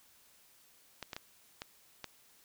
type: clicks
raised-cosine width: 0.2 ms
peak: -23 dBFS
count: 5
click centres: 1.027 / 1.132 / 1.165 / 1.619 / 2.043 s
effects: white hiss -64 dBFS RMS until 2.44 s